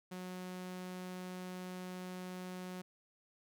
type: tone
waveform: sawtooth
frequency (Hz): 182.8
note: F#3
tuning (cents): -21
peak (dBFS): -39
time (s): 0.11-2.82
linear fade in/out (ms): 10
effects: none